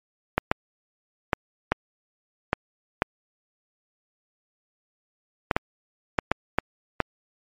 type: clicks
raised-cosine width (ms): 0.5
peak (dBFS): -4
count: 12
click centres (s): 0.38 / 0.515 / 1.332 / 1.72 / 2.531 / 3.021 / 5.512 / 5.565 / 6.188 / 6.316 / 6.586 / 7.003
effects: MP3 64 kbps